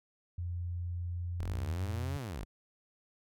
sine tone with pitch glide, 87.31 to 87.87 Hz, F2 to F2, 0 to +11 cents, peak -34 dBFS, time 0.38-2.17 s, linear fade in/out 5 ms, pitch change +11 cents, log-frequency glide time 1.06-1.79 s
sawtooth linear two-way sweep, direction up then down, 34.01 to 145.6 to 34.01 Hz, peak -34 dBFS, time 1.39-2.45 s, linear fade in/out 20 ms, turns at 2.17 s
effects none

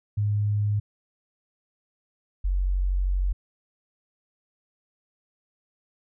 sine tone pair in turn, 103.83 / 46.34 Hz, G#2 / F#1, 0 / +3 cents, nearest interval octave + major second, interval 1397 cents, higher first, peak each -21 dBFS, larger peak neither, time 0.17-0.8 / 2.44-3.33 s, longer second, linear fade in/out 10 ms, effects none

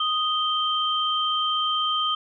sine tone pair together, 1244.5 / 3136 Hz, D#6 / G7, 0 / 0 cents, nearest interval octave + major third, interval 1600 cents, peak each -24 dBFS, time 0-2.15 s, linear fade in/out 5 ms, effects none

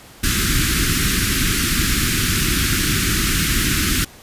pink band-stop noise, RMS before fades -18 dBFS, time 0.23-4.05 s, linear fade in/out 10 ms, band 360 to 1300 Hz, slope 48 dB/octave, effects pink hiss -43 dBFS RMS until 4.22 s + resampled to 32000 Hz

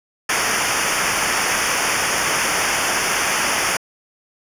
pink noise with comb filter, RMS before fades -19 dBFS, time 0.29-3.77 s, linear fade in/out 5 ms, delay 0.25 ms, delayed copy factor -0.95, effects low-pass 11000 Hz 12 dB/octave

